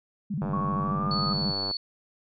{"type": "tone with vibrato", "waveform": "sine", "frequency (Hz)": 174.61, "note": "F3", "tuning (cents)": 0, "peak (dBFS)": -27, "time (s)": [0.3, 1.52], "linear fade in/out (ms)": 10, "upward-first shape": "square", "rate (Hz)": 13, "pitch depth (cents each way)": 270}
{"type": "click train", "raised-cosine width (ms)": 1, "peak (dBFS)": -21, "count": 127, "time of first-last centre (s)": [0.42, 1.711], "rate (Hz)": 97.6}
{"type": "tone with pitch glide", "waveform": "sine", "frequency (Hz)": [1108.7, 1244.5], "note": ["C#6", "D#6"], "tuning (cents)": [0, 0], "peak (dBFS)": -29, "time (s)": [0.53, 1.33], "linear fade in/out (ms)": 5, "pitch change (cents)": 200, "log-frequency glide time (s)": [0.75, 1.2]}
{"type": "tone", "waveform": "sine", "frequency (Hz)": 4435, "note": "C#8", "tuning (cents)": 0, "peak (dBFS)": -28, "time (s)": [1.11, 1.77], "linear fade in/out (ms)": 2}
{"effects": []}